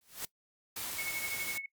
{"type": "noise with exponential growth", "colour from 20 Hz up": "white", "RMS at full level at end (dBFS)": -35, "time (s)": [0.01, 0.25], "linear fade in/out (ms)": 2, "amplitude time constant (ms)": 52}
{"type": "noise", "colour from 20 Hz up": "white", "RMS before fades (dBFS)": -39, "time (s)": [0.76, 1.58], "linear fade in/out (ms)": 5}
{"type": "tone with tremolo", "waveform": "sine", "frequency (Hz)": 2200, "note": "C#7", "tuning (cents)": -14, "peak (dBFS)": -33, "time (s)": [0.98, 1.66], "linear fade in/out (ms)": 5, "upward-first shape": "triangle", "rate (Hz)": 12, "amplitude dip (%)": 80}
{"effects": ["noise-tail reverb RT60 0.1 s tail -21 dB re dry", "Opus 48 kbps"]}